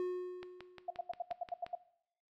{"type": "tone with exponential decay", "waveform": "triangle", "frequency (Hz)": 362.3, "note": "F#4", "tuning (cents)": -36, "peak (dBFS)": -30, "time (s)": [0, 1.11], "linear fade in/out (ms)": 1, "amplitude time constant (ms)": 240}
{"type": "click train", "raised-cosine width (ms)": 0.3, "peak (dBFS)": -31, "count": 8, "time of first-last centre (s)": [0.43, 1.665], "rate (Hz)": 5.67}
{"type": "tone bursts", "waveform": "sine", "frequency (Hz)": 700, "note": "F5", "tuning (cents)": 4, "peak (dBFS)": -34, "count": 9, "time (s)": [0.88, 1.752], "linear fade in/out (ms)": 5, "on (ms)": 24, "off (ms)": 82}
{"effects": ["noise-tail reverb RT60 0.7 s tail -17 dB re dry", "MP3 96 kbps"]}